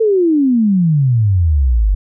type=exponential sweep; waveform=sine; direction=down; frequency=457.6 to 46.53 Hz; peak=-9 dBFS; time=0-1.95 s; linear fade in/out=10 ms; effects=none